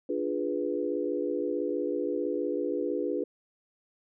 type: chord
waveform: sine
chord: D diminished seventh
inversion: none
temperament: equal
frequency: 293.7 / 349.2 / 415.3 / 493.9 Hz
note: D4 / F4 / Ab4 / Cb5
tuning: 0 / 0 / 0 / 0 cents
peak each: -33 dBFS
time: 0.09-3.24 s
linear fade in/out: 5 ms
effects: none